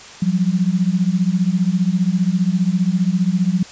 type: beating tone pair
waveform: sine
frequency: 175 / 190 Hz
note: F3 / F#3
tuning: +4 / +46 cents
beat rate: 15 Hz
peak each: -17 dBFS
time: 0.22-3.63 s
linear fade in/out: 5 ms
effects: white hiss -38 dBFS RMS until 3.71 s + resampled to 16000 Hz